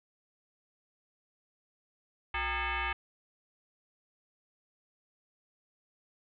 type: tone with frequency modulation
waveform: sine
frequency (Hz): 489.5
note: B4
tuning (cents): -15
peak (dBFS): -30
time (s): 2.34-2.93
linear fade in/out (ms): 5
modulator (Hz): 427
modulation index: 5.5
effects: none